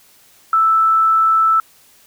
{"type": "tone", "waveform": "sine", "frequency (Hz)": 1318.5, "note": "E6", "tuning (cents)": 0, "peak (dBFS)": -10, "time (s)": [0.53, 1.6], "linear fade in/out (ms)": 2, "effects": ["white hiss -50 dBFS RMS until 2.06 s"]}